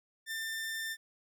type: tone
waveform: sawtooth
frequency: 1791 Hz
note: A6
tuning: 30 cents sharp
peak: -32 dBFS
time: 0.26-0.97 s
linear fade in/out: 50 ms
effects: none